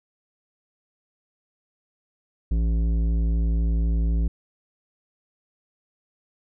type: tone with tanh clipping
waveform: sine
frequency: 56 Hz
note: A1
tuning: 31 cents sharp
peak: -21 dBFS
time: 2.51-4.28 s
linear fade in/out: 5 ms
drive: 12 dB
effects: none